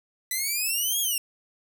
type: exponential two-way sweep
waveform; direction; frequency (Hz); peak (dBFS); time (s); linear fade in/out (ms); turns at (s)
5% pulse; up then down; 1985 to 3348 to 2730; -16; 0.31-1.18; 2; 1
effects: none